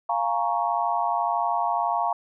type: chord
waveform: sine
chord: Bb minor seventh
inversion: second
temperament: equal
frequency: 698.5 / 830.6 / 932.3 / 1108.7 Hz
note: F5 / Ab5 / Bb5 / Db6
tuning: 0 / 0 / 0 / 0 cents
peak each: -26 / -29 / -26 / -29 dBFS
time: 0.09-2.13 s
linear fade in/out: 5 ms
effects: none